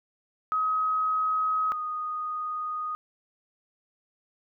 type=tone pair in turn; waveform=sine; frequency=1268 / 1239.8 Hz; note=D#6 / D#6; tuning=+32 / -7 cents; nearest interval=unison; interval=39 cents; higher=first; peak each=-23 / -29 dBFS; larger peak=first; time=0.52-1.72 / 1.72-2.95 s; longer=second; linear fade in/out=0 ms; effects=none